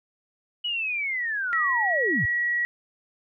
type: linear sweep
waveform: sine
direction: down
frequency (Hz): 2959 to 77.78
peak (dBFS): -25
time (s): 0.64-2.26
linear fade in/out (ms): 10
type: tone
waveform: sine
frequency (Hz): 1920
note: B6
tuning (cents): -49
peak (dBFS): -22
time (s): 1.53-2.65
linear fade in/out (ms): 0
effects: none